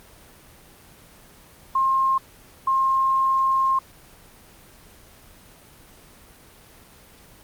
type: tone bursts at uneven times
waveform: sine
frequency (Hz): 1065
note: C6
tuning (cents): +30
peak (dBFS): -17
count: 2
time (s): 1.75-2.18 / 2.67-3.79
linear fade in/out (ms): 5
effects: pink hiss -49 dBFS RMS until 7.43 s + Opus 24 kbps